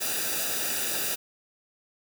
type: noise with comb filter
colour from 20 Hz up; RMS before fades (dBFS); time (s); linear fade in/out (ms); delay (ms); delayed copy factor
white; -29; 0-1.16; 20; 0.93; -0.7
effects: none